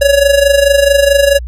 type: tone with amplitude modulation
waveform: square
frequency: 562 Hz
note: C#5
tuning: 24 cents sharp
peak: -4 dBFS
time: 0.01-1.39 s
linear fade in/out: 10 ms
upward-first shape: sine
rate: 24.6 Hz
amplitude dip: 70%
effects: added 60 Hz sine -20 dBFS peak until 1.47 s + resampled to 32000 Hz